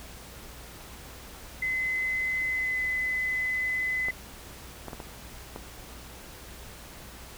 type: tone with pitch glide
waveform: sine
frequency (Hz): 2038 to 2020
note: C7 to B6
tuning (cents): -46 to +39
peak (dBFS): -26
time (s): 1.62-4.11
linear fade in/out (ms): 5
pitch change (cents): -15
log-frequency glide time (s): 2.45-2.83
type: clicks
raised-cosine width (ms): 1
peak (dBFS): -23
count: 5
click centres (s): 4.085 / 4.883 / 4.932 / 5.002 / 5.561
effects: added 60 Hz sine -49 dBFS peak until 7.37 s + pink hiss -46 dBFS RMS until 7.37 s